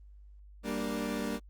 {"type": "chord", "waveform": "30% pulse", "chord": "G minor", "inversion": "none", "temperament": "equal", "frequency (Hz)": [196, 233.1, 293.7], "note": ["G3", "Bb3", "D4"], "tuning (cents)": [0, 0, 0], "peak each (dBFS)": [-35, -33, -35], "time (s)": [0.63, 1.4], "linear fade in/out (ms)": 50, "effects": ["added 50 Hz sine -50 dBFS peak until 1.49 s", "Opus 32 kbps"]}